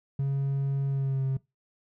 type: tone with pitch glide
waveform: triangle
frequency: 137.9 to 133.67 Hz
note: C#3 to C3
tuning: -9 to +37 cents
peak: -22 dBFS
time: 0.19-1.37 s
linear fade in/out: 5 ms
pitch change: -54 cents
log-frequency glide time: 0.88-1.24 s
effects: noise-tail reverb RT60 0.2 s tail -22 dB re dry + tanh soft clip ceiling -19 dBFS